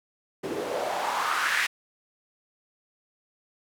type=noise with band-pass filter sweep; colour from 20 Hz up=white; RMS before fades=-28 dBFS; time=0.43-1.67 s; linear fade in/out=10 ms; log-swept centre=340 to 2000 Hz; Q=3; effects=none